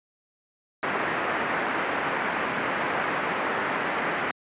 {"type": "low-pass noise", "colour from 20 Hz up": "white", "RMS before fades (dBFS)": -27, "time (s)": [0.83, 4.31], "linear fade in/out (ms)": 0, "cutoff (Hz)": 2000, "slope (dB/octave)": 24, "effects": ["high-pass 200 Hz 12 dB/octave", "resampled to 8000 Hz"]}